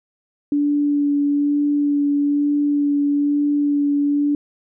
sine tone with vibrato, 288.9 Hz, D4, 28 cents flat, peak -15 dBFS, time 0.52-4.35 s, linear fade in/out 2 ms, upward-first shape sine, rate 1.1 Hz, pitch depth 12 cents each way, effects none

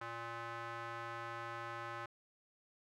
square tone with band-pass filter, 116.54 Hz, A#2, in tune, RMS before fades -45 dBFS, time 0.01-2.06 s, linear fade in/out 5 ms, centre 1300 Hz, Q 1.8, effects none

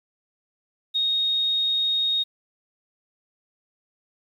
sine tone, 3729 Hz, A#7, in tune, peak -20 dBFS, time 0.94-2.24 s, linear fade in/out 20 ms, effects 9-bit

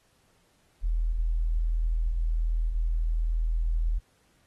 sine tone, 40.65 Hz, E1, 23 cents flat, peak -23 dBFS, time 0.83-3.99 s, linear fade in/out 10 ms, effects pink hiss -67 dBFS RMS until 4.46 s + AAC 32 kbps

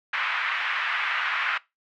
pink band-pass noise, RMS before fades -27 dBFS, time 0.13-1.58 s, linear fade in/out 5 ms, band 1200 to 2600 Hz, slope 24 dB/octave, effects noise-tail reverb RT60 0.2 s tail -20 dB re dry

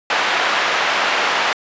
pink band-pass noise, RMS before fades -18 dBFS, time 0.1-1.53 s, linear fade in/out 2 ms, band 820 to 2900 Hz, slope 12 dB/octave, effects resampled to 16000 Hz

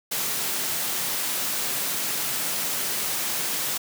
white high-pass noise, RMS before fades -27 dBFS, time 0.11-3.78 s, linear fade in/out 10 ms, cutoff 110 Hz, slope 96 dB/octave, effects none

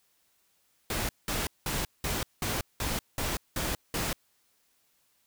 pink noise bursts, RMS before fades -31 dBFS, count 9, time 0.9-4.13 s, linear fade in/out 2 ms, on 190 ms, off 190 ms, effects white hiss -70 dBFS RMS until 5.26 s

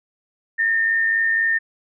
sine tone with amplitude modulation, 1817 Hz, A#6, 45 cents flat, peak -14 dBFS, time 0.58-1.59 s, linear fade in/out 20 ms, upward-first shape sine, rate 104 Hz, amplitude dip 45%, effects none

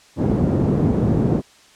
pink band-pass noise, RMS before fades -18 dBFS, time 0.16-1.42 s, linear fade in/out 50 ms, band 110 to 330 Hz, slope 12 dB/octave, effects white hiss -50 dBFS RMS until 1.75 s + low-pass 7000 Hz 12 dB/octave

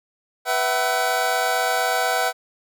25% pulse chord, B suspended fourth, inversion none, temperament equal with one note detuned, 493.9 / 659.3 / 755.1 Hz, B4 / E5 / F#5, 0 / 0 / +35 cents, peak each -23 / -21 / -18 dBFS, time 0.45-2.33 s, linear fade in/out 50 ms, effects none

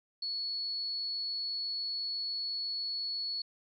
sine tone, 4394 Hz, C#8, 16 cents flat, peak -33 dBFS, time 0.22-3.42 s, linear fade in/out 5 ms, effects none

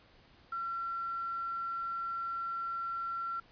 sine tone with quantisation, 1360 Hz, F6, 46 cents flat, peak -34 dBFS, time 0.52-3.4 s, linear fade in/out 5 ms, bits 9, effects pink hiss -62 dBFS RMS until 3.51 s + resampled to 11025 Hz

